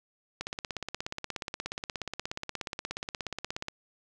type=click train; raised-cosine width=0.2 ms; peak=-17 dBFS; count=56; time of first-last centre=0.41-3.684 s; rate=16.8 Hz; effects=none